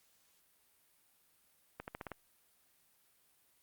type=accelerating click train; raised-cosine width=0.5 ms; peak=-27 dBFS; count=6; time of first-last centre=1.8-2.117 s; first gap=79 ms; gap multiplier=0.89; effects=white hiss -71 dBFS RMS until 3.62 s + Opus 48 kbps